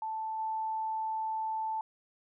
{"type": "tone with level steps", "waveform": "sine", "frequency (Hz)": 880, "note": "A5", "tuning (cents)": 0, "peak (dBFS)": [-33, -31], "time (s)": [0.02, 1.81], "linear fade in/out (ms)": 2, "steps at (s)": 0.38, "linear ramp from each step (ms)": 20, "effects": []}